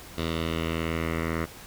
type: tone with low-pass filter sweep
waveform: 10% pulse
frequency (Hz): 81.9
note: E2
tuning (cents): -11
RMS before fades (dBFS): -29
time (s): 0.17-1.46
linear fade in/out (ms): 20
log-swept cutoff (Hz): 3900 to 1800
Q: 2.4
effects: pink hiss -45 dBFS RMS until 1.66 s